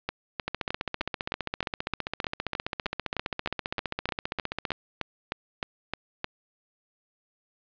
two click trains, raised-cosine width 0.3 ms, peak -13 / -13 dBFS, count 21 / 65, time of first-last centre 0.09-6.244 / 0.48-4.718 s, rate 3.25 / 15.1 Hz, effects resampled to 11025 Hz + 9-bit

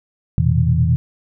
sine tone cluster, 83.5 / 117.6 / 126.8 / 161.9 Hz, E2 / A#2 / B2 / E3, +23 / +16 / +46 / -31 cents, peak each -18 dBFS, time 0.38-0.96 s, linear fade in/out 0 ms, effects none

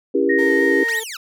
sine chord, C# diminished seventh, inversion none, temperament just, 277.2 / 332.6 / 399.1 / 479 Hz, C#4 / E4 / G4 / Bb4, 0 / +16 / +31 / +47 cents, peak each -21 / -21 / -18 / -22 dBFS, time 0.14-0.84 s, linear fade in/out 10 ms
sine tone, 1864.7 Hz, A#6, in tune, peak -18 dBFS, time 0.29-1 s, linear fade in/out 10 ms
35% pulse tone with vibrato, 450 Hz, A4, 39 cents sharp, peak -27 dBFS, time 0.38-1.04 s, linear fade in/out 10 ms, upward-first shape sine, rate 4.6 Hz, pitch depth 34 cents each way
15% pulse linear two-way sweep, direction up then down, 1207 to 4004 to 1207 Hz, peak -22 dBFS, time 0.88-1.17 s, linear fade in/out 5 ms, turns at 0.98 s
effects none

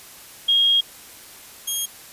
sine / 10% pulse tone pair in turn, 3260 / 3260 Hz, G#7 / G#7, -33 / -33 cents, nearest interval unison, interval 0 cents, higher neither, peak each -14 dBFS, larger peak neither, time 0.48-0.81 / 1.67-1.86 s, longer first, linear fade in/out 10 ms, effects white hiss -43 dBFS RMS until 2.12 s + resampled to 32000 Hz

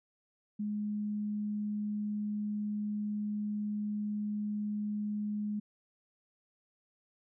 sine tone, 209 Hz, G#3, 11 cents sharp, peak -32 dBFS, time 0.59-5.6 s, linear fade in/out 10 ms, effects none

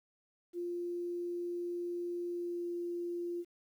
sine tone with pitch glide, 349.2 to 347.2 Hz, F4 to F4, 0 to -10 cents, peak -35 dBFS, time 0.53-3.45 s, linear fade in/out 50 ms, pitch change -10 cents, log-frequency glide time 2.26-2.67 s, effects 11-bit

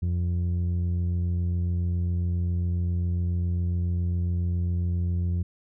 sine tone pair together, 87.31 / 174.62 Hz, F2 / F3, 0 / 0 cents, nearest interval octave, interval 1200 cents, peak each -21 / -29 dBFS, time 0.02-5.43 s, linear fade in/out 10 ms, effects tanh soft clip ceiling -21 dBFS

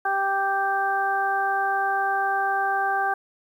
harmonic tone, 392 Hz, G4, in tune, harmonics 1 / 2 / 3 / 4, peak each -33 / -23 / -30 / -26 dBFS, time 0.05-3.14 s, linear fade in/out 5 ms, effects 9-bit

